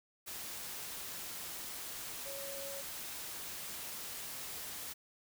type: tone in noise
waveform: sine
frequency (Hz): 554.4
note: C#5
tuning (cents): 0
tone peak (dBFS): -45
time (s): 2.25-2.82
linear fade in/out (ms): 20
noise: white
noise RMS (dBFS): -44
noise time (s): 0.26-4.94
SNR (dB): -4
effects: none